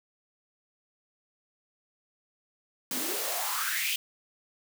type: noise with high-pass filter sweep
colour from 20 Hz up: white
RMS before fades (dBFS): -31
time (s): 2.91-3.96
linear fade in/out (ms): 2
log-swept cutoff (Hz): 220 to 3000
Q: 5.2
effects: none